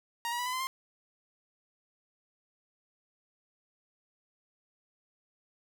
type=tone with pitch steps; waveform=sawtooth; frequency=937 / 959.5 / 982.4 / 1006 / 1030.1 / 1054.8 Hz; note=A#5 / A#5 / B5 / B5 / C6 / C6; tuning=+9 / +50 / -9 / +32 / -27 / +14 cents; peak=-28 dBFS; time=0.25-0.67 s; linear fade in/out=0 ms; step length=70 ms; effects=none